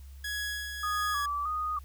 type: tone with tremolo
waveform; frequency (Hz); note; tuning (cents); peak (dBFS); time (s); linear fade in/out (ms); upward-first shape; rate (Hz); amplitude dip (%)
sawtooth; 1672; G#6; +11; -28; 0.24-1.26; 5; sine; 1.5; 45
type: tone with vibrato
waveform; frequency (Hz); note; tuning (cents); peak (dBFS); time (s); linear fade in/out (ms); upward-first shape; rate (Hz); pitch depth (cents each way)
sine; 1198; D6; +34; -29; 0.83-1.79; 5; square; 1.6; 58
effects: added 68 Hz sine -44 dBFS peak until 1.84 s + white hiss -62 dBFS RMS until 1.84 s